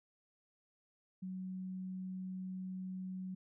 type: tone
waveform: sine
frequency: 186.3 Hz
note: F#3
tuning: 12 cents sharp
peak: -40 dBFS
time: 1.22-3.35 s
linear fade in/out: 10 ms
effects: none